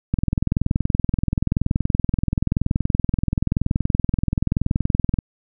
click train, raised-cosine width 5 ms, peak -6 dBFS, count 107, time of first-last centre 0.14-5.188 s, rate 21 Hz, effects none

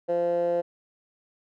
15% pulse tone with band-pass filter, 172.7 Hz, F3, 19 cents flat, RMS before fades -25 dBFS, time 0.08-0.62 s, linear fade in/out 20 ms, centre 540 Hz, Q 4.5, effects none

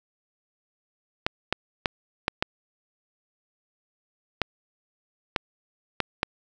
clicks, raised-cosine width 0.3 ms, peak -6 dBFS, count 9, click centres 1.265 / 1.526 / 1.858 / 2.281 / 2.425 / 4.417 / 5.362 / 6.003 / 6.231 s, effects none

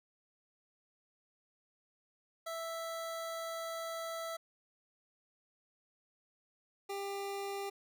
25% pulse tone pair in turn, 659.3 / 397.6 Hz, E5 / G4, 0 / +25 cents, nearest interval major sixth, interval 875 cents, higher first, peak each -35 / -34 dBFS, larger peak second, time 2.46-4.37 / 6.89-7.7 s, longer first, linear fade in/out 10 ms, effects none

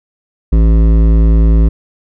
sine tone with hard clipping, 55 Hz, A1, in tune, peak -7 dBFS, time 0.52-1.69 s, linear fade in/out 10 ms, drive 13 dB, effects none

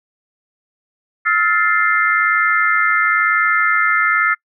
sine chord, F major seventh, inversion third, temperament equal with one note detuned, 1295.9 / 1396.9 / 1760 / 2093 Hz, E6 / F6 / A6 / C7, -30 / 0 / 0 / 0 cents, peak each -18 dBFS, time 1.25-4.35 s, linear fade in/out 20 ms, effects noise-tail reverb RT60 0.1 s tail -26 dB re dry

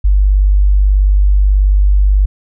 sine tone, 49.2 Hz, G1, 7 cents sharp, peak -6 dBFS, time 0.04-2.26 s, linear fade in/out 10 ms, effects none

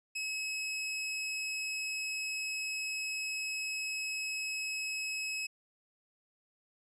sawtooth tone, 2568 Hz, E7, 46 cents flat, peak -31 dBFS, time 0.15-5.47 s, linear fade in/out 10 ms, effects resampled to 22050 Hz

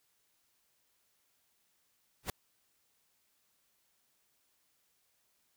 pink noise with exponential growth, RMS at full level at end -30 dBFS, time 2.23-2.3 s, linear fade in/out 2 ms, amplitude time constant 15 ms, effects white hiss -75 dBFS RMS until 5.56 s

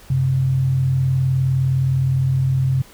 sine tone pair together, 93 / 132.53 Hz, F#2 / C3, +9 / +23 cents, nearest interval tritone, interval 614 cents, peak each -25 / -15 dBFS, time 0.1-2.82 s, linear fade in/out 5 ms, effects pink hiss -46 dBFS RMS until 2.93 s

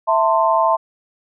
sine chord, A minor, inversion second, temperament equal with one note detuned, 659.3 / 894.9 / 1046.5 Hz, E5 / A5 / C6, 0 / +29 / 0 cents, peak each -17 dBFS, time 0.07-0.77 s, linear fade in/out 20 ms, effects none

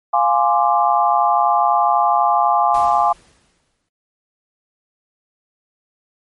sine chord, D half-diminished seventh, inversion first, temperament equal, 698.5 / 830.6 / 1046.5 / 1174.7 Hz, F5 / Ab5 / C6 / D6, 0 / 0 / 0 / 0 cents, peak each -17 / -16 / -19 / -19 dBFS, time 0.13-3.13 s, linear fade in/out 10 ms
pink noise with exponential decay, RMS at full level -34 dBFS, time 2.74-3.89 s, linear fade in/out 5 ms, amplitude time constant 250 ms
effects MP3 48 kbps

